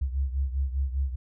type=beating tone pair; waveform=sine; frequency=66.4 / 71.4 Hz; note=C2 / D2; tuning=+26 / -48 cents; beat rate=5 Hz; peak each=-26 / -31 dBFS; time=0.01-1.16 s; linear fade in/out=10 ms; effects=none